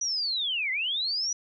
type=linear two-way sweep; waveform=sine; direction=down then up; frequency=5920 to 1986 to 5920 Hz; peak=-26 dBFS; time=0.01-1.33 s; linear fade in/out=5 ms; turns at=0.71 s; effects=none